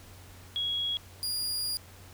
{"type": "tone pair in turn", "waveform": ["sine", "sawtooth"], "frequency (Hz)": [3322, 4843], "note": ["G#7", "D#8"], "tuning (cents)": [0, -48], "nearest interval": "perfect fifth", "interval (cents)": 652, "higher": "second", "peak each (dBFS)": [-28, -27], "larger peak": "second", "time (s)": [[0.56, 0.97], [1.23, 1.77]], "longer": "second", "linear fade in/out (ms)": 0, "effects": ["added 91 Hz sine -51 dBFS peak until 2.13 s", "pink hiss -53 dBFS RMS until 2.13 s"]}